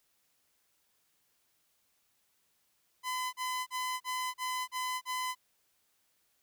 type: tone bursts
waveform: sawtooth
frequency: 1013 Hz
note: B5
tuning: 44 cents sharp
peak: -29 dBFS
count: 7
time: 3.03-5.352 s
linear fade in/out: 50 ms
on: 300 ms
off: 37 ms
effects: white hiss -74 dBFS RMS until 6.42 s